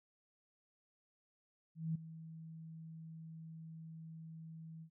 sine tone with ADSR envelope, 161.5 Hz, E3, 35 cents flat, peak -33 dBFS, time 1.75-4.9 s, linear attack 200 ms, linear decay 9 ms, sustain -15 dB, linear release 80 ms, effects none

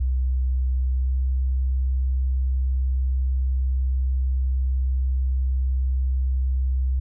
sine tone with pitch glide, 64 to 64.74 Hz, C2 to C2, -38 to -18 cents, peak -19 dBFS, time 0-7 s, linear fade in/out 10 ms, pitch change +20 cents, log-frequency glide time 0.87-1.16 s, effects none

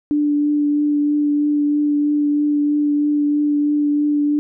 sine tone with vibrato, 293.8 Hz, D4, 1 cent sharp, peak -14 dBFS, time 0.11-4.39 s, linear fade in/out 0 ms, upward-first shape triangle, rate 3.1 Hz, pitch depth 14 cents each way, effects none

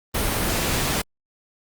pink noise, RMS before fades -23 dBFS, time 0.14-1.02 s, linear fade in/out 10 ms, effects Opus 32 kbps

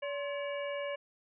harmonic tone with a mistuned harmonic, 570 Hz, C#5, 48 cents sharp, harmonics 1 / 2 / 3 / 4 / 5, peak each -35 / -45 / -46 / -45 / -47 dBFS, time 0.02-0.96 s, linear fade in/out 10 ms, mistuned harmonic 2, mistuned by -130 cents, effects none

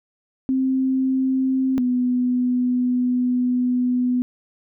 sine tone pair in turn, 262.6 / 248.8 Hz, C4 / B3, +6 / +13 cents, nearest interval minor second, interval 93 cents, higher first, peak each -17 dBFS, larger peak neither, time 0.49-1.78 / 1.78-4.22 s, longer second, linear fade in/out 0 ms, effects none

